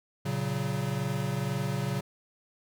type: chord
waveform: square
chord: F# major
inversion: first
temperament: equal with one note detuned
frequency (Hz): 116.54 / 138.59 / 186.82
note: A#2 / C#3 / F#3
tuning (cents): 0 / 0 / +17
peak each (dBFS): -35 / -32 / -35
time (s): 0.25-2.01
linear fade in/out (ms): 10
effects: none